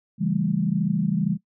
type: chord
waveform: sine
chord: A dominant seventh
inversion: first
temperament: just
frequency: 137.5 / 165 / 198 / 220 Hz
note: C#3 / E3 / G3 / A3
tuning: -14 / +2 / +18 / 0 cents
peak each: -30 / -24 / -24 / -29 dBFS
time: 0.18-1.38 s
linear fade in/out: 50 ms
effects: noise-tail reverb RT60 0.1 s tail -19 dB re dry